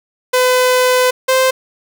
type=tone pair in turn; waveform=sawtooth; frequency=505 / 520.7 Hz; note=B4 / C5; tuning=+39 / -8 cents; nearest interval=minor second; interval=53 cents; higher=second; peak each=-6 dBFS; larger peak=neither; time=0.33-1.11 / 1.28-1.51 s; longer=first; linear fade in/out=10 ms; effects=none